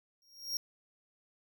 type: tone with exponential growth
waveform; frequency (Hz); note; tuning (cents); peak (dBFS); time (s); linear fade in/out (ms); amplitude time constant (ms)
45% pulse; 5588; F8; 0; -30; 0.22-0.57; 1; 76
effects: none